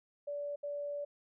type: tone bursts at uneven times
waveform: sine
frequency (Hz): 578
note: D5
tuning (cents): -28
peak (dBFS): -36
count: 2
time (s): 0.27-0.56 / 0.63-1.05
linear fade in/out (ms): 10
effects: none